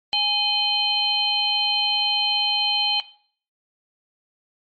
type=harmonic tone with a mistuned harmonic; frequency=830.6 Hz; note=G#5; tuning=in tune; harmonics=1 / 3 / 4 / 5; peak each=-27 / -29 / -20 / -23 dBFS; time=0.13-3 s; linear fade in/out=0 ms; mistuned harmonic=4; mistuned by=-130 cents; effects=noise-tail reverb RT60 0.5 s tail -17 dB re dry + MP3 32 kbps